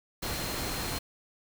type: tone in noise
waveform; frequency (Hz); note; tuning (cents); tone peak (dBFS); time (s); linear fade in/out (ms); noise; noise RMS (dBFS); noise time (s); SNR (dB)
sine; 4186; C8; 0; -42; 0.22-0.99; 10; pink; -34; 0.22-0.99; -11
effects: none